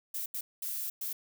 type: noise bursts at uneven times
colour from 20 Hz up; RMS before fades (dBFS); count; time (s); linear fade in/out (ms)
violet; -36; 4; 0.14-0.26 / 0.34-0.41 / 0.62-0.9 / 1.01-1.13; 5
effects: none